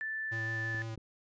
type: tone with pitch glide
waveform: sine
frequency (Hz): 1760 to 1746.8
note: A6 to A6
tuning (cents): 0 to -13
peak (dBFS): -34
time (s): 0.01-0.82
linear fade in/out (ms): 0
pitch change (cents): -13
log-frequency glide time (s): 0.6-0.68
type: tone with vibrato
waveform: square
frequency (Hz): 112.3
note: A2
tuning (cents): +36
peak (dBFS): -38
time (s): 0.31-0.96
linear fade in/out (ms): 20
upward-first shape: square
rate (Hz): 6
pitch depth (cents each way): 11
type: clicks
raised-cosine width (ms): 3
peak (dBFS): -36 / -44 / -35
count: 3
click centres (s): 0.747 / 0.93 / 0.977
effects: resampled to 16000 Hz